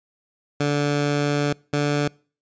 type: tone pair in turn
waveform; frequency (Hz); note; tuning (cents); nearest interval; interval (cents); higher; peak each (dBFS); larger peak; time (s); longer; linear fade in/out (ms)
15% pulse; 145.2 / 145.75; D3 / D3; -19 / -13; unison; 6; second; -13; neither; 0.6-1.53 / 1.73-2.08; first; 5
effects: noise-tail reverb RT60 0.4 s tail -25 dB re dry + resampled to 16000 Hz